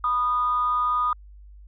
sine tone pair together, 987.8 / 1230.9 Hz, B5 / D#6, 0 / -19 cents, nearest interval major third, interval 381 cents, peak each -28 / -20 dBFS, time 0.04-1.13 s, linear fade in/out 2 ms, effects tanh soft clip ceiling -13 dBFS + added 50 Hz sine -43 dBFS peak until 1.67 s

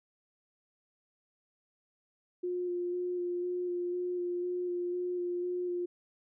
sine tone with vibrato, 355.5 Hz, F4, 31 cents sharp, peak -31 dBFS, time 2.43-5.86 s, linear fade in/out 10 ms, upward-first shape square, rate 2 Hz, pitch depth 12 cents each way, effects none

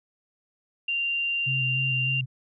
sine tone, 2779 Hz, F7, 9 cents flat, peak -24 dBFS, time 0.88-2.21 s, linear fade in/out 5 ms
sine tone with vibrato, 129.9 Hz, C3, 12 cents flat, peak -27 dBFS, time 1.46-2.26 s, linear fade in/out 20 ms, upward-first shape square, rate 3.3 Hz, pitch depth 26 cents each way
effects none

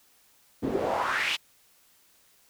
pink noise with band-pass filter sweep, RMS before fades -28 dBFS, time 0.62-1.37 s, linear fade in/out 20 ms, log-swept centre 250 to 3300 Hz, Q 3.4, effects white hiss -62 dBFS RMS until 2.49 s

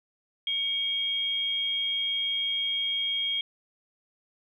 sine tone pair together, 2253 / 3247 Hz, C#7 / G#7, +28 / -40 cents, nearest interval tritone, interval 632 cents, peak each -36 / -26 dBFS, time 0.47-3.41 s, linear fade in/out 2 ms, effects 11-bit

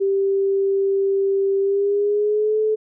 sine tone with pitch glide, 392 to 432.4 Hz, G4 to A4, 0 to -30 cents, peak -16 dBFS, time 0-2.76 s, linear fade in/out 20 ms, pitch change +170 cents, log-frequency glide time 1.6-2.59 s, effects none

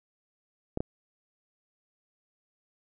clicks, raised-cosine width 2 ms, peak -16 dBFS, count 2, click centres 0.774 / 0.805 s, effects none

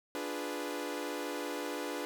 sawtooth chord, D diminished seventh, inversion none, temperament equal, 293.7 / 349.2 / 415.3 / 493.9 Hz, D4 / F4 / Ab4 / Cb5, 0 / 0 / 0 / 0 cents, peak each -36 / -39 / -39 / -37 dBFS, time 0.15-2.05 s, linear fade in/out 0 ms, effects none

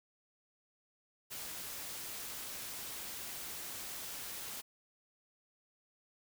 white noise, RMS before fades -44 dBFS, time 1.3-4.62 s, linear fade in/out 20 ms, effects none

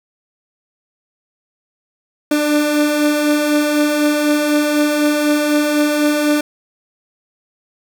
30% pulse beating tone pair, 293.7 / 297.7 Hz, D4 / D4, 0 / +24 cents, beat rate 4 Hz, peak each -19 / -11 dBFS, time 2.31-6.41 s, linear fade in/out 5 ms, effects none

